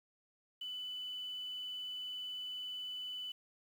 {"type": "tone with quantisation", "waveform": "sine", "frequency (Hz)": 2994, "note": "F#7", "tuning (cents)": 20, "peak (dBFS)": -40, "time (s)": [0.61, 3.32], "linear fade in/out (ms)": 5, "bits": 10, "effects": []}